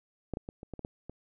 clicks, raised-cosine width 2 ms, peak -20 / -22 / -26 / -30 / -26 / -28 / -23 / -28 dBFS, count 8, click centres 0.337 / 0.371 / 0.489 / 0.631 / 0.737 / 0.793 / 0.849 / 1.096 s, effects none

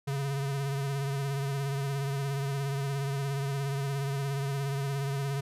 square tone with vibrato, 138.59 Hz, C#3, in tune, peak -30 dBFS, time 0.07-5.41 s, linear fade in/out 10 ms, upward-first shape triangle, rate 17 Hz, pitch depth 48 cents each way, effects resampled to 32000 Hz

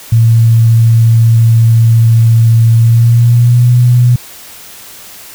sine tone with pitch glide, 114.3 to 122.5 Hz, A#2 to B2, -34 to -14 cents, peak -3 dBFS, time 0.12-4.16 s, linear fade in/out 5 ms, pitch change +120 cents, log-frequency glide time 2.75-3.71 s, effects white hiss -32 dBFS RMS until 5.34 s

